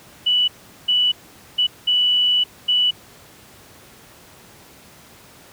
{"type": "tone bursts at uneven times", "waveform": "sine", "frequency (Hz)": 2960, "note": "F#7", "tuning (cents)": 0, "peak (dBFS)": -14, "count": 5, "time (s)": [[0.26, 0.48], [0.88, 1.12], [1.58, 1.67], [1.87, 2.44], [2.68, 2.91]], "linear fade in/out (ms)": 10, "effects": ["pink hiss -46 dBFS RMS until 5.52 s", "high-pass 80 Hz 12 dB/octave"]}